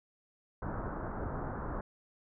pink low-pass noise, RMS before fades -38 dBFS, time 0.62-1.81 s, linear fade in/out 2 ms, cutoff 1500 Hz, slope 48 dB/octave, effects none

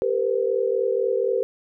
sine tone cluster, 395.5 / 464 / 508 Hz, G4 / A#4 / B4, +15 / -8 / +49 cents, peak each -24 dBFS, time 0.02-1.43 s, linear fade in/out 0 ms, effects none

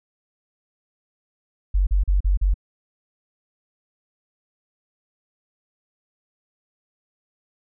sine tone bursts, 47.19 Hz, F#1, 35 cents sharp, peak -15 dBFS, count 5, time 1.74-2.542 s, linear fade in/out 10 ms, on 130 ms, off 38 ms, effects none

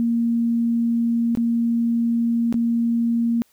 sine tone with dropouts, 233.1 Hz, A#3, in tune, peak -17 dBFS, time 0-3.42 s, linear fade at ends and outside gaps 0 ms, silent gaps 1.351-1.373 / 2.526-2.542 s, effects white hiss -61 dBFS RMS until 3.52 s

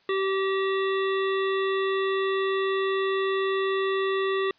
harmonic tone with a mistuned harmonic, 386.7 Hz, G4, 24 cents flat, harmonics 1 / 3 / 5 / 7 / 9 / 10, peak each -24 / -31 / -33 / -39 / -39 / -45 dBFS, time 0.09-4.51 s, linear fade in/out 2 ms, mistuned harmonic 5, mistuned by -17 cents, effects white hiss -62 dBFS RMS until 4.58 s + resampled to 11025 Hz

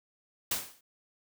white noise with exponential decay, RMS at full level -27 dBFS, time 0.51-0.81 s, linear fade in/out 5 ms, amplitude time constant 64 ms, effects none

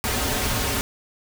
pink noise with comb filter, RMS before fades -24 dBFS, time 0.04-0.81 s, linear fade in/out 0 ms, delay 6 ms, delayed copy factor -0.75, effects none

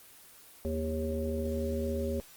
harmonic tone with a mistuned harmonic, 78.4 Hz, D#2, 14 cents sharp, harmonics 1 / 3 / 5 / 7, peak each -34 / -35 / -36 / -36 dBFS, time 0.65-2.2 s, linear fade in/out 0 ms, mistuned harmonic 5, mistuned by +28 cents, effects white hiss -54 dBFS RMS until 2.36 s + Opus 24 kbps

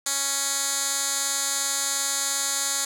10% pulse tone with band-pass filter, 277.2 Hz, C#4, in tune, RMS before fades -26 dBFS, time 0.06-2.85 s, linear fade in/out 5 ms, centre 7800 Hz, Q 1.8, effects none

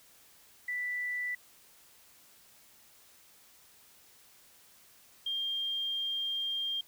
sine tone pair in turn, 1975.5 / 3200 Hz, B6 / G7, 0 / +35 cents, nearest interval minor sixth, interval 835 cents, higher second, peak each -32 / -31 dBFS, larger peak second, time 0.68-1.35 / 5.26-6.81 s, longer second, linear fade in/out 5 ms, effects white hiss -60 dBFS RMS until 6.87 s

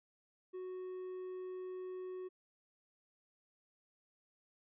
triangle tone, 369.2 Hz, F#4, 4 cents flat, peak -40 dBFS, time 0.53-2.29 s, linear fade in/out 20 ms, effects resampled to 8000 Hz

